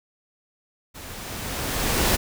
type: noise with level ramp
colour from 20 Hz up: pink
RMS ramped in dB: -40 to -19 dBFS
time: 0.94-2.17 s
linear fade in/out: 20 ms
effects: none